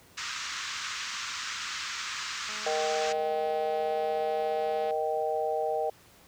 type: band-pass noise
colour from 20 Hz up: pink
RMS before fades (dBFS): -36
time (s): 0.17-3.13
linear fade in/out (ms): 10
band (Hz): 1100 to 7100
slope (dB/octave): 48
type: click train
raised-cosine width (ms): 0.3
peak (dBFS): -29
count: 516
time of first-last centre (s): 2.49-4.908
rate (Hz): 213
type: chord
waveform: sine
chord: Eb major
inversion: second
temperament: just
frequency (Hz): 466.7 / 622.3 / 777.8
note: Bb4 / Eb5 / G5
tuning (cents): +2 / 0 / -14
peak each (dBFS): -31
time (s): 2.66-5.9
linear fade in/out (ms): 5
effects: pink hiss -57 dBFS RMS until 6.27 s + high-pass 60 Hz 12 dB/octave